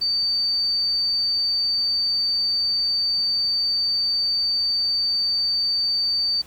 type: tone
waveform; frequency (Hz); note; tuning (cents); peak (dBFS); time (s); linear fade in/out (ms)
sine; 4592; D8; -40; -19; 0.01-6.42; 10
effects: pink hiss -48 dBFS RMS until 6.46 s